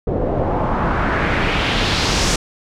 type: noise with low-pass filter sweep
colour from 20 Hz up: pink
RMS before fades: -18 dBFS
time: 0.07-2.36 s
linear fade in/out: 5 ms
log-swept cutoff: 470 to 7000 Hz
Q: 1.7
effects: none